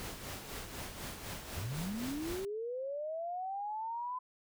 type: noise with tremolo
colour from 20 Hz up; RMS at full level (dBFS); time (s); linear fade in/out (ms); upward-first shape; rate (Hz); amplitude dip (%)
pink; -42; 0-2.45; 0; sine; 4; 50
type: linear sweep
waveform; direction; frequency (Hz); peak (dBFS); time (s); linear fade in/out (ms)
sine; up; 78.1 to 1018; -36; 1.56-4.19; 10
effects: none